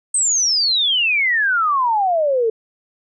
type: exponential sweep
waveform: sine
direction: down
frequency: 8490 to 434.3 Hz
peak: -14 dBFS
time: 0.14-2.5 s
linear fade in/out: 5 ms
effects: none